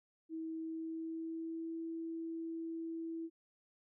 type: tone with pitch glide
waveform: sine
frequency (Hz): 322.5 to 328.5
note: E4 to E4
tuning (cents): -38 to -6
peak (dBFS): -39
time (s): 0.29-3.3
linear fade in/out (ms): 50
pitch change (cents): +32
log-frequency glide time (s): 0.57-1.77
effects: none